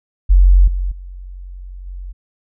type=tone with level steps; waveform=sine; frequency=45.57 Hz; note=F#1; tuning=26 cents flat; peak=-5 / -16 / -29 / -26 dBFS; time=0.29-2.13 s; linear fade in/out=20 ms; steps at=0.67 / 0.91 / 1.86 s; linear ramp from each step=10 ms; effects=none